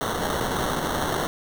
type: noise with sample-and-hold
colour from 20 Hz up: blue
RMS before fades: -26 dBFS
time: 0.01-1.27 s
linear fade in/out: 0 ms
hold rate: 2450 Hz
effects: none